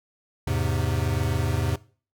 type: chord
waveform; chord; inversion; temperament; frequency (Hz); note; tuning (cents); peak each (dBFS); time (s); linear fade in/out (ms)
square; E augmented; none; equal; 82.41 / 103.83 / 130.81; E2 / G#2 / B#2; 0 / 0 / 0; -28 / -28 / -28; 0.47-1.76; 5
effects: noise-tail reverb RT60 0.4 s tail -20 dB re dry